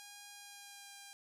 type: tone with pitch glide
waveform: 5% pulse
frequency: 816 to 802.4 Hz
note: G#5 to G5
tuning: -31 to +40 cents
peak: -39 dBFS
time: 0-1.13 s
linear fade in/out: 0 ms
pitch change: -29 cents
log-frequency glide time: 0.29-0.95 s
effects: none